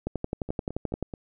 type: two click trains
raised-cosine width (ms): 2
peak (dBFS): -15 / -22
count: 12 / 4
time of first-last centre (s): 0.07-1.027 / 0.49-1.138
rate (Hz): 11.5 / 4.63
effects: none